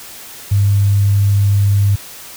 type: tone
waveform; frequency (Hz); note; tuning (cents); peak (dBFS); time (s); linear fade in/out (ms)
sine; 100.5; G2; +44; -9; 0.51-1.96; 10
effects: white hiss -34 dBFS RMS until 2.36 s